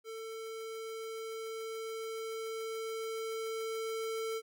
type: tone with level ramp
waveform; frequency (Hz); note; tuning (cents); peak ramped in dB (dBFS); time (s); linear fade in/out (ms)
square; 446.5; A4; +25; -42 to -35; 0.04-4.42; 50
effects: none